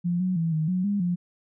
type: tone with pitch steps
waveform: sine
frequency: 174.4 / 184.2 / 164.8 / 156.7 / 183.2 / 202.9 / 176.4 Hz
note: F3 / F#3 / E3 / D#3 / F#3 / G#3 / F3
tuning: -2 / -7 / 0 / +13 / -17 / -40 / +18 cents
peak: -22 dBFS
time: 0.04-1.16 s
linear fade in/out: 20 ms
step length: 160 ms
effects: none